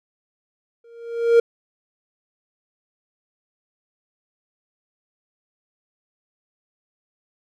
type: tone with exponential growth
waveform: triangle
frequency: 466.2 Hz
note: A#4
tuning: in tune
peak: -6 dBFS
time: 0.84-1.4 s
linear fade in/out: 5 ms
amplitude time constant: 120 ms
effects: none